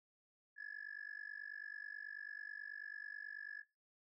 sine tone with amplitude modulation, 1704 Hz, G#6, 44 cents sharp, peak -40 dBFS, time 0.56-3.64 s, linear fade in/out 50 ms, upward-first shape sine, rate 49.2 Hz, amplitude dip 95%, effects noise-tail reverb RT60 0.3 s tail -21 dB re dry + tanh soft clip ceiling -41 dBFS

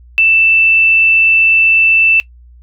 sine tone, 2656 Hz, E7, 12 cents sharp, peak -6 dBFS, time 0.18-2.2 s, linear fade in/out 0 ms, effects noise-tail reverb RT60 0.1 s tail -19 dB re dry + added 60 Hz sine -37 dBFS peak until 2.62 s

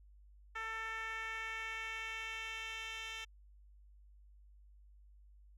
10% pulse tone with band-pass filter sweep, 445.9 Hz, A4, 23 cents sharp, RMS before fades -43 dBFS, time 0.55-3.25 s, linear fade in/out 10 ms, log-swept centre 1600 to 3400 Hz, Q 1.8, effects added 50 Hz sine -58 dBFS peak until 5.57 s

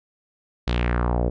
sawtooth tone with low-pass filter sweep, 59.9 Hz, A#1, 48 cents sharp, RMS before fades -22 dBFS, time 0.67-1.3 s, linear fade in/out 10 ms, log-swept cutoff 4200 to 480 Hz, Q 2.5, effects none

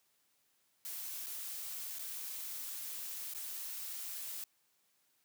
blue noise with dropouts, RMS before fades -43 dBFS, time 0.85-4.44 s, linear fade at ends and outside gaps 1 ms, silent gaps 1.262-1.267 / 1.987-1.993 / 3.337-3.348 s, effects white hiss -75 dBFS RMS until 5.24 s + high-pass 100 Hz 12 dB/octave

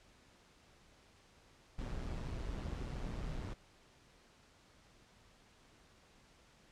brown noise with amplitude modulation, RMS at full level -39 dBFS, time 1.78-3.54 s, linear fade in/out 10 ms, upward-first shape sine, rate 123 Hz, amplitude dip 50%, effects pink hiss -65 dBFS RMS until 6.71 s + low-pass 7000 Hz 12 dB/octave

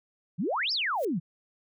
sine exponential two-way sweep, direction up then down, 145.3 to 5550 to 145.3 Hz, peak -26 dBFS, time 0.38-1.2 s, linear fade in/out 20 ms, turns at 0.72 s
blue noise with exponential growth, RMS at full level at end -42 dBFS, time 0.91-1.05 s, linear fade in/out 2 ms, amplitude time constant 29 ms
effects none

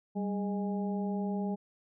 harmonic tone with a mistuned harmonic, 206.1 Hz, G#3, 13 cents flat, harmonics 1 / 2 / 3 / 4, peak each -31 / -39 / -44 / -42 dBFS, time 0.15-1.56 s, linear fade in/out 20 ms, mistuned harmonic 1, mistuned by -85 cents, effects none

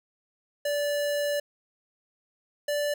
square tone pair in turn, 581 / 584.7 Hz, D5 / D5, -19 / -8 cents, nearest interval unison, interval 11 cents, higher second, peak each -26 dBFS, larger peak neither, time 0.65-1.4 / 2.68-2.94 s, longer first, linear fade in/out 5 ms, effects none

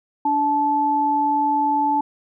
sine tone pair together, 290.5 / 870 Hz, D4 / A5, -19 / -20 cents, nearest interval octave + perfect fifth, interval 1899 cents, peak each -24 / -17 dBFS, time 0.25-2.01 s, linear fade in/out 5 ms, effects none

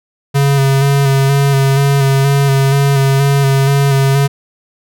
square tone with vibrato, 138 Hz, C#3, 7 cents flat, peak -9 dBFS, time 0.34-4.28 s, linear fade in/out 20 ms, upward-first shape square, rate 2.1 Hz, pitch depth 23 cents each way, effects none

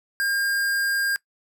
square tone, 1609 Hz, G6, 45 cents sharp, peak -22 dBFS, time 0.2-1.16 s, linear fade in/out 0 ms, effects noise-tail reverb RT60 0.1 s tail -21 dB re dry

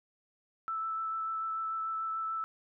sine tone with vibrato, 1318.5 Hz, E6, in tune, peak -32 dBFS, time 0.68-2.44 s, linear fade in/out 0 ms, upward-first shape triangle, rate 6.8 Hz, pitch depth 13 cents each way, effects none

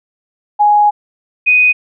sine tone pair in turn, 832 / 2493 Hz, G#5 / D#7, +3 / +3 cents, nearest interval octave + perfect fifth, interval 1900 cents, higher second, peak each -6 dBFS, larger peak neither, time 0.59-0.91 / 1.46-1.73 s, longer first, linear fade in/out 20 ms, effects none

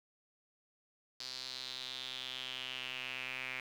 sawtooth tone with band-pass filter sweep, 128.7 Hz, C3, 28 cents flat, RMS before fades -43 dBFS, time 1.2-3.6 s, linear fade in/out 2 ms, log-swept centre 4600 to 2300 Hz, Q 5, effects 10-bit

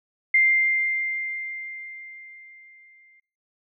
sine tone with exponential decay, 2098 Hz, C7, 4 cents sharp, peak -14 dBFS, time 0.34-3.2 s, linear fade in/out 5 ms, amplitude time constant 620 ms, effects noise-tail reverb RT60 0.5 s tail -25 dB re dry

